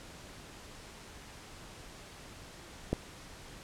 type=click; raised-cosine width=2 ms; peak=-15 dBFS; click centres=2.93 s; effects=pink hiss -50 dBFS RMS until 3.63 s + low-pass 9000 Hz 12 dB/octave